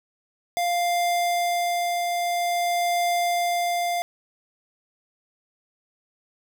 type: tone with tremolo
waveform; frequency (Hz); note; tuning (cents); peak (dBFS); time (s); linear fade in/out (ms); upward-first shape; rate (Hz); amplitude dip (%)
square; 698.5; F5; 0; -21; 0.57-4.02; 0; triangle; 0.5; 30
effects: none